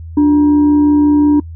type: tone with frequency modulation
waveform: sine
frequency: 293.7 Hz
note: D4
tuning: in tune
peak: -6 dBFS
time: 0.17-1.4 s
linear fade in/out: 5 ms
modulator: 653 Hz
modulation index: 0.24
effects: noise-tail reverb RT60 0.1 s tail -25 dB re dry + added 82 Hz sine -26 dBFS peak until 1.55 s